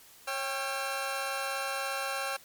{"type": "tone cluster", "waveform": "20% pulse", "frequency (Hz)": [547, 792, 1356], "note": ["C#5", "G5", "E6"], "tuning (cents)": [-23, 18, 49], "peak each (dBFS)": -31, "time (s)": [0.27, 2.37], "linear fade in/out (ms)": 10, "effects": ["white hiss -55 dBFS RMS until 2.44 s", "MP3 96 kbps"]}